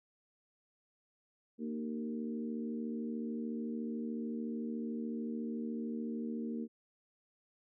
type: harmonic tone with a mistuned harmonic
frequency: 76.9 Hz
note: D#2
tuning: 20 cents flat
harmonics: 3 / 4 / 5 / 6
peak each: -37 / -44 / -47 / -48 dBFS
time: 1.58-6.68 s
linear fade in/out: 50 ms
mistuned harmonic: 4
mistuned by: -18 cents
effects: none